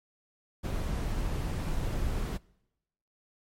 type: noise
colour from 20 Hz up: brown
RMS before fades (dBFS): -31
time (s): 0.63-2.38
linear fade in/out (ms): 20
effects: noise-tail reverb RT60 0.9 s tail -24 dB re dry + MP3 64 kbps